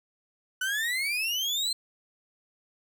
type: exponential sweep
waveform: 35% pulse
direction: up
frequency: 1480 to 4186 Hz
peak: -25 dBFS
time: 0.61-1.73 s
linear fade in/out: 5 ms
effects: none